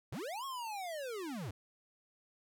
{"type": "linear two-way sweep", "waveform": "square", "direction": "up then down", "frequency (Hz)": [82.41, 1108.7, 82.41], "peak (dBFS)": -40, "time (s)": [0.12, 1.51], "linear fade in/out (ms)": 5, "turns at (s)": 0.45, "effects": []}